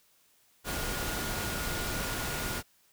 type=tone in noise; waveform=sine; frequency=1434 Hz; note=F6; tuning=45 cents sharp; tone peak=-41 dBFS; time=0.64-2.63 s; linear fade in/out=50 ms; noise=pink; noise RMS=-34 dBFS; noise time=0.64-2.63 s; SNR=-10 dB; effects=white hiss -66 dBFS RMS until 2.92 s